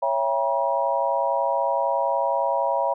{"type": "chord", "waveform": "sine", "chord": "C# diminished seventh", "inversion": "none", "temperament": "just", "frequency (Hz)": [554.4, 665.2, 798.3, 957.9], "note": ["C#5", "E5", "G5", "Bb5"], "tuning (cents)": [0, 16, 31, 47], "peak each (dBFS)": [-25, -26, -28, -24], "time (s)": [0.02, 2.94], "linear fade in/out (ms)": 10, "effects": []}